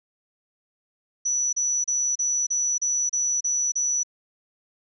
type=tone bursts; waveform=sine; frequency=5920 Hz; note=F#8; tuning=in tune; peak=-21 dBFS; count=9; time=1.25-4.034 s; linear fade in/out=10 ms; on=280 ms; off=33 ms; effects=none